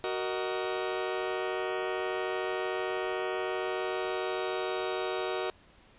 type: chord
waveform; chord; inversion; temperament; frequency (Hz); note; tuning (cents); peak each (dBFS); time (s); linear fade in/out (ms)
sawtooth; D# minor; first; just; 373.4 / 466.7 / 622.3; F#4 / A#4 / D#5; +16 / +2 / 0; -29 / -32 / -33; 0.04-5.5; 0
effects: pink hiss -59 dBFS RMS until 5.98 s + resampled to 8000 Hz